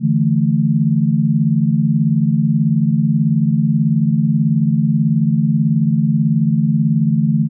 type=chord; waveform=sine; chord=D suspended second; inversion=none; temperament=just; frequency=146.83 / 165.19 / 220.2 Hz; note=D3 / E3 / A3; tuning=0 / +4 / +2 cents; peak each=-16 dBFS; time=0-7.49 s; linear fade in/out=50 ms; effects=none